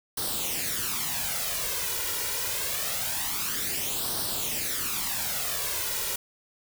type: noise with flanger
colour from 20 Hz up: white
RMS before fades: -30 dBFS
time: 0.17-6.16 s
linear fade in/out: 5 ms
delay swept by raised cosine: 0.21 to 2.11 ms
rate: 0.25 Hz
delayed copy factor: +0.65
effects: none